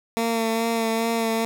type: tone with vibrato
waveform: 15% pulse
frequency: 227.3 Hz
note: A#3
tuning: 43 cents flat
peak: -15 dBFS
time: 0.17-1.45 s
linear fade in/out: 0 ms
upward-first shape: sine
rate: 2.4 Hz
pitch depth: 22 cents each way
effects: none